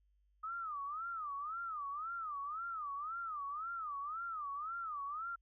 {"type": "tone with vibrato", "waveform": "sine", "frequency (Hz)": 1244, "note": "D#6", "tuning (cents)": -1, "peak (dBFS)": -39, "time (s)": [0.43, 5.36], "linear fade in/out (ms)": 10, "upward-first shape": "sine", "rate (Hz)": 1.9, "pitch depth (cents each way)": 190, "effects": ["added 50 Hz sine -70 dBFS peak until 5.41 s"]}